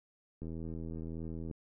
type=click train; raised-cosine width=3 ms; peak=-30 dBFS; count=90; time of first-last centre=0.42-1.512 s; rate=81.5 Hz; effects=none